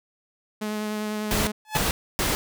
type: tone with vibrato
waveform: sawtooth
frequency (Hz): 212.4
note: G#3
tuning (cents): +39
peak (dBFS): -23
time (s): 0.61-1.52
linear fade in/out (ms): 10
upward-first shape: sine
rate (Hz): 10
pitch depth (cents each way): 12
type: noise bursts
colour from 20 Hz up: pink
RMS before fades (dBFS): -24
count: 3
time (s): 1.31-2.35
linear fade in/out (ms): 0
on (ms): 160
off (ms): 280
type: tone with exponential growth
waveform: sawtooth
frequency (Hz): 860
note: A5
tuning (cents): -40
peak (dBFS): -16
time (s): 1.65-1.77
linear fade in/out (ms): 1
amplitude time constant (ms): 26
effects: none